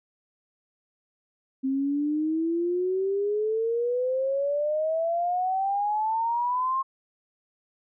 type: exponential sweep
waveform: sine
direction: up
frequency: 263.1 to 1075 Hz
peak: -23 dBFS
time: 1.63-6.83 s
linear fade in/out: 20 ms
effects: none